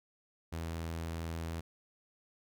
sawtooth tone, 82.41 Hz, E2, in tune, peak -33 dBFS, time 0.52-1.61 s, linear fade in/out 10 ms, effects none

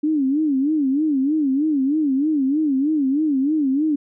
sine tone with vibrato, 287.6 Hz, D4, 36 cents flat, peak -16 dBFS, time 0.03-3.96 s, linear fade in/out 10 ms, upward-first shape sine, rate 3.2 Hz, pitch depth 160 cents each way, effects none

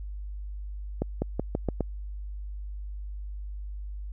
accelerating click train, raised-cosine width 2 ms, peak -13 dBFS, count 6, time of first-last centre 1.02-1.807 s, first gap 200 ms, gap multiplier 0.88, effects added 50 Hz sine -34 dBFS peak until 4.12 s

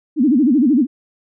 sine tone with vibrato, 270.6 Hz, C#4, 42 cents flat, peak -10 dBFS, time 0.16-0.87 s, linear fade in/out 50 ms, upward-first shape sine, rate 13 Hz, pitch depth 270 cents each way, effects none

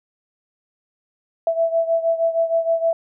sine beating tone pair, 660 / 666.4 Hz, E5 / E5, +2 / +19 cents, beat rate 6.4 Hz, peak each -18 / -22 dBFS, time 1.47-2.93 s, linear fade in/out 2 ms, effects none

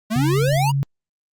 square exponential sweep, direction up, 207.7 to 987.8 Hz, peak -20 dBFS, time 0.1-0.72 s, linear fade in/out 20 ms
sine tone, 138.6 Hz, C#3, in tune, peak -17 dBFS, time 0.16-0.83 s, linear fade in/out 0 ms
effects Opus 48 kbps

